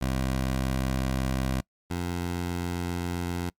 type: tone pair in turn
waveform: 15% pulse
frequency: 65.41 / 87.61 Hz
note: C2 / F2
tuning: 0 / +6 cents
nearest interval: perfect fourth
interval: 506 cents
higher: second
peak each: -19 / -22 dBFS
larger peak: first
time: 0.01-1.61 / 1.9-3.5 s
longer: neither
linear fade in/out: 10 ms
effects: noise-tail reverb RT60 0.1 s tail -25 dB re dry + MP3 96 kbps